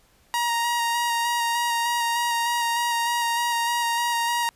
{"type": "tone with vibrato", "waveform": "sawtooth", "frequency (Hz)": 942, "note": "A#5", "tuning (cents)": 18, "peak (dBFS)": -18, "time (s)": [0.34, 4.49], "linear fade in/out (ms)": 0, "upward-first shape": "square", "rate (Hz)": 3.3, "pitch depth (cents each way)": 15, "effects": ["pink hiss -60 dBFS RMS until 4.55 s", "resampled to 32000 Hz"]}